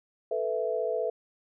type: chord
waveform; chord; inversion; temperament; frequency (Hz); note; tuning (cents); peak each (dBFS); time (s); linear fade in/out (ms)
sine; A suspended second; none; just; 440 / 495 / 660; A4 / B4 / E5; 0 / +4 / +2; -31; 0.31-1.1; 5
effects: none